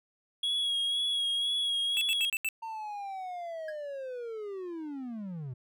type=tone with vibrato; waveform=triangle; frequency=3322 Hz; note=G#7; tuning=in tune; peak=-26 dBFS; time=0.43-2.3 s; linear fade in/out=5 ms; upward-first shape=sine; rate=2 Hz; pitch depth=30 cents each way
type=tone bursts; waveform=square; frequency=2649 Hz; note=E7; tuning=8 cents sharp; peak=-29 dBFS; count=5; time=1.97-2.488 s; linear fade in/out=0 ms; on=42 ms; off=77 ms
type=linear sweep; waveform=triangle; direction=down; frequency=912 to 119.2 Hz; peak=-34 dBFS; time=2.62-5.54 s; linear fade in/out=10 ms
type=tone with exponential decay; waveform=triangle; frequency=1661.2 Hz; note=G#6; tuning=in tune; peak=-34 dBFS; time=3.68-3.78 s; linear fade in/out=5 ms; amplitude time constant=20 ms
effects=none